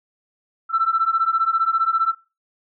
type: beating tone pair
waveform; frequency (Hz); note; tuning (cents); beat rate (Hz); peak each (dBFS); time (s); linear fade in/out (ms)
sine; 1326 / 1341; E6 / E6; +10 / +29; 15; -19; 0.69-2.15; 50
effects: noise-tail reverb RT60 0.3 s tail -23 dB re dry + tanh soft clip ceiling -9 dBFS